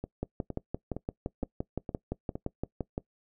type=two click trains; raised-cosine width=2 ms; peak=-18 / -22 dBFS; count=17 / 6; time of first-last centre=0.23-2.979 / 0.04-2.355 s; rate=5.82 / 2.16 Hz; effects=noise-tail reverb RT60 0.1 s tail -21 dB re dry